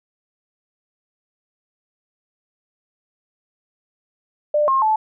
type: tone with pitch steps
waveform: sine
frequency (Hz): 596 / 1069 / 869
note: D5 / C6 / A5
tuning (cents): +25 / +37 / -22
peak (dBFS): -14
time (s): 4.54-4.96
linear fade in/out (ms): 5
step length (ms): 140
effects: none